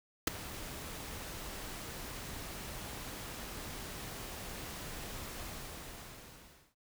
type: noise with ADSR envelope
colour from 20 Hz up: pink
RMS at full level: -25 dBFS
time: 0.27-6.75 s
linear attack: 6 ms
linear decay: 8 ms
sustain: -19 dB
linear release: 1300 ms
effects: noise-tail reverb RT60 0.1 s tail -26 dB re dry